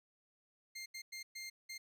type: tone bursts at uneven times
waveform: 20% pulse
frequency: 2108 Hz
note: C7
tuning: 12 cents sharp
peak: -39 dBFS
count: 5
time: 0.75-0.86 / 0.94-1.02 / 1.12-1.23 / 1.35-1.5 / 1.69-1.78 s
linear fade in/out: 10 ms
effects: resampled to 32000 Hz + 13-bit